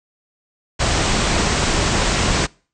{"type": "low-pass noise", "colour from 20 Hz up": "pink", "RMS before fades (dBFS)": -18, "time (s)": [0.79, 2.47], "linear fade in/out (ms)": 20, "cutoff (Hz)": 8400, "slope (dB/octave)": 96, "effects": ["noise-tail reverb RT60 0.4 s tail -25 dB re dry"]}